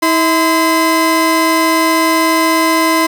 30% pulse tone pair together, 322.9 / 1025 Hz, E4 / C6, -36 / -36 cents, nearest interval octave + minor sixth, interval 2000 cents, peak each -10 dBFS, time 0.02-3.07 s, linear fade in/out 10 ms, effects none

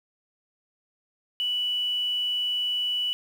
sine tone with quantisation, 2960 Hz, F#7, in tune, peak -24 dBFS, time 1.4-3.13 s, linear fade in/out 0 ms, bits 8, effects none

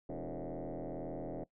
sine tone with frequency modulation, 140.1 Hz, C#3, 19 cents sharp, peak -37 dBFS, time 0.09-1.44 s, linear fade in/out 5 ms, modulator 81.9 Hz, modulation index 6.7, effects noise-tail reverb RT60 0.1 s tail -20 dB re dry + tanh soft clip ceiling -35 dBFS

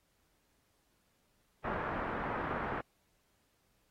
white low-pass noise, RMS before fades -37 dBFS, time 1.64-2.81 s, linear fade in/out 5 ms, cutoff 1500 Hz, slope 24 dB/octave, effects pink hiss -75 dBFS RMS until 3.9 s + AAC 48 kbps

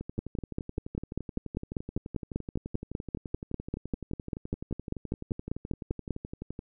two click trains, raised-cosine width 3 ms, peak -24 / -17 dBFS, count 78 / 31, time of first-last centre 0.01-6.591 / 0.19-6.107 s, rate 11.7 / 5.07 Hz, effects none

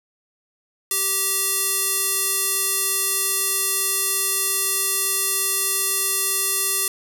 square tone with band-pass filter, 388.4 Hz, G4, 16 cents flat, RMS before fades -22 dBFS, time 0.91-6.88 s, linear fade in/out 2 ms, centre 11000 Hz, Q 1.7, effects none

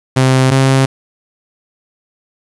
sawtooth tone pair in turn, 130.81 / 133.56 Hz, C3 / C3, 0 / +36 cents, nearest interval unison, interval 36 cents, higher second, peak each -4 dBFS, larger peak neither, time 0.16-0.51 / 0.51-0.86 s, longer neither, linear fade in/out 10 ms, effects resampled to 24000 Hz + 7-bit

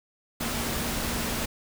sine tone in noise, 233.1 Hz, A#3, in tune, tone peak -36 dBFS, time 0.4-1.46 s, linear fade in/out 10 ms, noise pink, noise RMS -30 dBFS, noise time 0.4-1.46 s, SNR -9 dB, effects none

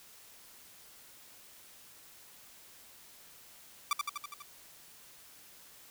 sawtooth tone with echo, 1169 Hz, D6, 8 cents flat, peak -23 dBFS, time 3.91-3.93 s, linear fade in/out 2 ms, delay 82 ms, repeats 6, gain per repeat -3 dB, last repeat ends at 4.422 s, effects white hiss -56 dBFS RMS until 5.9 s

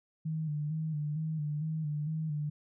sine tone with vibrato, 153.4 Hz, D#3, 24 cents flat, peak -31 dBFS, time 0.25-2.5 s, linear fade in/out 10 ms, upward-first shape square, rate 2.2 Hz, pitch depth 51 cents each way, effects none

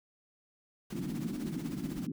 pink noise with tremolo, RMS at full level -47 dBFS, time 0.9-2.07 s, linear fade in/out 5 ms, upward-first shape sine, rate 16 Hz, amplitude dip 65%
pink band-pass noise, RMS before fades -37 dBFS, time 0.92-2.12 s, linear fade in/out 5 ms, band 150 to 320 Hz, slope 48 dB/octave
effects none

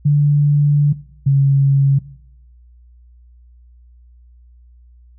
sine tone pair in turn, 145.7 / 138.04 Hz, D3 / C#3, -13 / -7 cents, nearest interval minor second, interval 94 cents, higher first, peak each -9 dBFS, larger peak neither, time 0.05-0.93 / 1.26-1.99 s, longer first, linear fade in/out 10 ms, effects noise-tail reverb RT60 0.8 s tail -19 dB re dry + added 60 Hz sine -43 dBFS peak until 5.18 s

